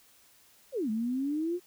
sine exponential two-way sweep, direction down then up, 587.3 to 212 to 364.6 Hz, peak -28 dBFS, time 0.72-1.6 s, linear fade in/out 50 ms, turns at 0.9 s, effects white hiss -61 dBFS RMS until 1.66 s

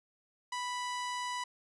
sawtooth tone, 987.8 Hz, B5, in tune, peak -31 dBFS, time 0.52-1.44 s, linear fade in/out 5 ms, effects resampled to 22050 Hz

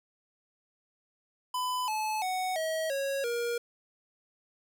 square tone with pitch steps, 1003 / 863.1 / 742.8 / 639.2 / 550.1 / 473.4 Hz, B5 / A5 / F#5 / D#5 / C#5 / A#4, +26 / -34 / +7 / +47 / -13 / +27 cents, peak -30 dBFS, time 1.54-3.58 s, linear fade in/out 5 ms, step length 340 ms, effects none

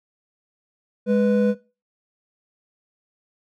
triangle tone pair together, 207.6 / 493.7 Hz, G#3 / B4, 0 / -1 cents, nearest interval octave + minor third, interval 1499 cents, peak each -16 / -17 dBFS, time 1.06-1.55 s, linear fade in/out 50 ms, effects noise-tail reverb RT60 0.3 s tail -19 dB re dry

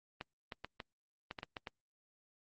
clicks, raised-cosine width 0.3 ms, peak -26 dBFS, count 9, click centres 0.211 / 0.522 / 0.646 / 0.802 / 1.311 / 1.388 / 1.431 / 1.568 / 1.672 s, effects Opus 24 kbps

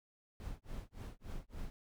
brown noise with tremolo, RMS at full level -42 dBFS, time 0.4-1.7 s, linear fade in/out 0 ms, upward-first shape sine, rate 3.5 Hz, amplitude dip 100%, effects none

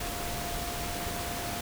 sine tone in noise, 698.5 Hz, F5, in tune, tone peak -39 dBFS, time 0-1.61 s, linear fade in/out 5 ms, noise pink, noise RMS -35 dBFS, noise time 0-1.61 s, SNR -7 dB, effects none

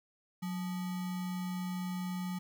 sine tone with sample-and-hold, 182.1 Hz, F#3, 27 cents flat, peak -34 dBFS, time 0.42-2.39 s, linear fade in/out 10 ms, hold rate 1050 Hz, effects none

